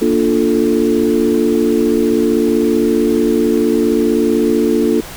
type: chord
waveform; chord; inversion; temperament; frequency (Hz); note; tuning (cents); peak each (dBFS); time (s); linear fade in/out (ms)
sine; Bb major seventh; none; equal; 233.1 / 293.7 / 349.2 / 440; Bb3 / D4 / F4 / A4; 0 / 0 / 0 / 0; -16; 0.01-5.01; 10
effects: pink hiss -31 dBFS RMS until 5.16 s